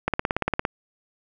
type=click train; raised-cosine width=0.5 ms; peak=-7 dBFS; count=11; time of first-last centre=0.08-0.651 s; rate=17.5 Hz; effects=none